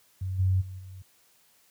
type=tone with level steps; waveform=sine; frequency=93.8 Hz; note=F#2; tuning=24 cents sharp; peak=-28 / -20 / -36 / -40 dBFS; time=0.21-1.02 s; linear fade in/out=5 ms; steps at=0.38 / 0.6 / 0.78 s; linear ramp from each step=20 ms; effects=white hiss -63 dBFS RMS until 1.7 s + high-pass 60 Hz 12 dB/octave